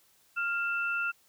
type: tone pair together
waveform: sine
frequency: 1396.9 / 2665 Hz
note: F6 / E7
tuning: 0 / +18 cents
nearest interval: major seventh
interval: 1118 cents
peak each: -29 / -34 dBFS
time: 0.36-1.12 s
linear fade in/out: 20 ms
effects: white hiss -65 dBFS RMS until 1.28 s